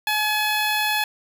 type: tone with notch filter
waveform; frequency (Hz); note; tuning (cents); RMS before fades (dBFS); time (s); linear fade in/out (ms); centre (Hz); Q
10% pulse; 850; G#5; +40; -22; 0.07-1.04; 2; 5700; 1.7
effects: none